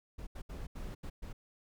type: noise bursts at uneven times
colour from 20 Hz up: brown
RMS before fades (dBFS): -42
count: 6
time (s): 0.18-0.27 / 0.35-0.42 / 0.49-0.67 / 0.75-0.95 / 1.03-1.1 / 1.22-1.33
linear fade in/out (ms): 10
effects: none